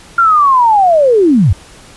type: linear sweep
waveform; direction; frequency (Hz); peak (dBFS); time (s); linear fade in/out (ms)
sine; down; 1400 to 73.42; -5; 0.18-1.53; 5
effects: pink hiss -38 dBFS RMS until 1.96 s + resampled to 24000 Hz